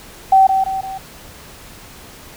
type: tone with echo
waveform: sine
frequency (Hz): 769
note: G5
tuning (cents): -33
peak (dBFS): -6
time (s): 0.32-0.47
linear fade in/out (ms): 5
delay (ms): 170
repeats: 3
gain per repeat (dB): -6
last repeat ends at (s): 0.98
effects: pink hiss -39 dBFS RMS until 2.36 s